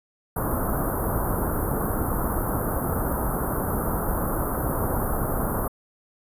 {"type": "band-stop noise", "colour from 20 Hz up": "pink", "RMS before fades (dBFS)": -25, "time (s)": [0.36, 5.68], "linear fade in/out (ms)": 5, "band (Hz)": [1400, 11000], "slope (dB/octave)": 48, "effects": ["resampled to 32000 Hz"]}